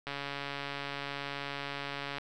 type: click train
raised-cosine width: 0.3 ms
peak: -21 dBFS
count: 299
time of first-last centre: 0.07-2.183 s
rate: 141 Hz
effects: none